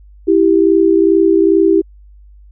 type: tone pair together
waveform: sine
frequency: 329.6 / 392 Hz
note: E4 / G4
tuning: 0 / 0 cents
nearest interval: minor third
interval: 300 cents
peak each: -10 dBFS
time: 0.27-1.82 s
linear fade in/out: 20 ms
effects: added 50 Hz sine -38 dBFS peak until 2.51 s

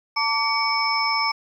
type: tone cluster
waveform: sine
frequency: 897 / 1154 / 2254 / 5280 Hz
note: A5 / D6 / C#7 / E8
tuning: +33 / -31 / +28 / +2 cents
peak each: -25 dBFS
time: 0.16-1.32 s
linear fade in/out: 10 ms
effects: 9-bit

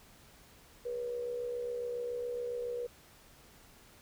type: tone with amplitude modulation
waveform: sine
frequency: 484.2 Hz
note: B4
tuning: 34 cents flat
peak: -32 dBFS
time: 0.85-2.87 s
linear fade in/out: 10 ms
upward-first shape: sine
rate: 67.2 Hz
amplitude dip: 50%
effects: pink hiss -59 dBFS RMS until 4.01 s

